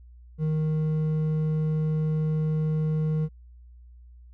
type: tone with hard clipping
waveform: sine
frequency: 155.56 Hz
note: D#3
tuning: in tune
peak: -24 dBFS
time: 0.38-3.29 s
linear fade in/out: 50 ms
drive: 5 dB
effects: added 60 Hz sine -46 dBFS peak until 4.33 s